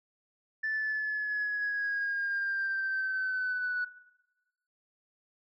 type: linear sweep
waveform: sine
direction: down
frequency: 1760 to 1472 Hz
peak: -28 dBFS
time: 0.63-3.85 s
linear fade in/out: 10 ms
effects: noise-tail reverb RT60 1.0 s tail -17 dB re dry + tanh soft clip ceiling -25 dBFS